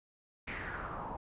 pink noise with low-pass filter sweep, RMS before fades -41 dBFS, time 0.47-1.17 s, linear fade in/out 10 ms, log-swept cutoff 2300 to 840 Hz, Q 4.8, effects resampled to 8000 Hz

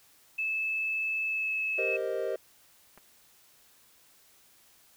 sine tone with pitch glide, 2615 to 2595 Hz, E7 to E7, -15 to -28 cents, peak -28 dBFS, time 0.38-1.97 s, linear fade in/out 10 ms, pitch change -13 cents, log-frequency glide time 1.26-1.53 s
triangle chord, C minor seventh, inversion second, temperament equal, 392 / 466.2 / 523.3 / 622.3 Hz, G4 / Bb4 / C5 / Eb5, 0 / 0 / 0 / 0 cents, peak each -33 dBFS, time 1.78-2.36 s, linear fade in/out 5 ms
clicks, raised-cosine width 0.5 ms, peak -36 / -41 dBFS, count 2, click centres 2.976 / 2.981 s
effects white hiss -61 dBFS RMS until 4.96 s

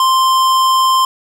sine tone with hard clipping, 1046.5 Hz, C6, in tune, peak -11 dBFS, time 0-1.05 s, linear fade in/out 2 ms, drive 17 dB, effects none

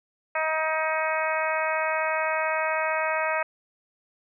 harmonic tone, 315.6 Hz, D#4, 25 cents sharp, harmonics 2 / 3 / 4 / 5 / 6 / 7 / 8, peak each -28 / -30 / -31 / -32 / -33 / -33 / -34 dBFS, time 0.35-3.43 s, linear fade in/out 5 ms, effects none

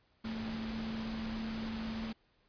sine tone in noise, 222.5 Hz, A3, 20 cents sharp, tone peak -37 dBFS, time 0.24-2.13 s, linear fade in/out 10 ms, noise pink, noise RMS -44 dBFS, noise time 0.24-2.13 s, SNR +4 dB, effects pink hiss -72 dBFS RMS until 2.48 s + resampled to 11025 Hz

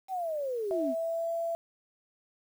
sine linear sweep, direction down, 779 to 234.2 Hz, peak -30 dBFS, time 0.08-0.95 s, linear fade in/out 50 ms
sine tone with pitch glide, 654 to 670.1 Hz, E5 to E5, -14 to +28 cents, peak -29 dBFS, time 0.71-1.55 s, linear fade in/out 0 ms, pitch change +42 cents, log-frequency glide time 0.85-1.35 s
effects 9-bit

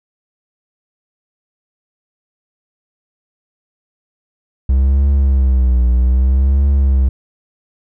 triangle tone with vibrato, 65.1 Hz, C2, 8 cents flat, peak -7 dBFS, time 4.69-7.09 s, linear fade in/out 5 ms, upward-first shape triangle, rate 0.63 Hz, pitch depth 130 cents each way, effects none

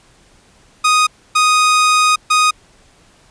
sawtooth tone bursts at uneven times, 1244.5 Hz, D#6, in tune, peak -6 dBFS, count 3, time 0.84-1.07 / 1.35-2.16 / 2.3-2.51 s, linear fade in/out 10 ms, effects pink hiss -50 dBFS RMS until 3.3 s + resampled to 22050 Hz

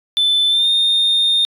sine tone with pitch glide, 3520 to 3653 Hz, A7 to A#7, 0 to -36 cents, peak -10 dBFS, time 0.17-1.45 s, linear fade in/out 0 ms, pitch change +64 cents, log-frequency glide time 0.49-0.68 s, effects tanh soft clip ceiling -10 dBFS

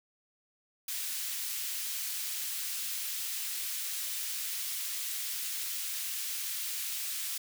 white high-pass noise, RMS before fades -36 dBFS, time 0.88-7.38 s, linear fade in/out 5 ms, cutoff 2200 Hz, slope 12 dB/octave, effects none

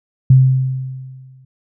sine tone with exponential decay, 130.81 Hz, C3, in tune, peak -3 dBFS, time 0.3-1.45 s, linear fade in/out 5 ms, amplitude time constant 250 ms, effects none

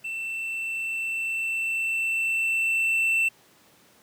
triangle tone with level ramp, 2678 Hz, E7, 27 cents sharp, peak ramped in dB -28 to -18 dBFS, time 0.04-3.29 s, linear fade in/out 10 ms, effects pink hiss -57 dBFS RMS until 4.02 s + high-pass 150 Hz 12 dB/octave

